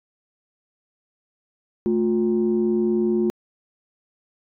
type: tone pair together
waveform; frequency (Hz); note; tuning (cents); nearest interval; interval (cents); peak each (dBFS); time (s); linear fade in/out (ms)
sine; 219.6 / 355.7; A3 / F4; -3 / +32; minor sixth; 835; -20 / -19; 1.86-3.3; 0
effects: tanh soft clip ceiling -12 dBFS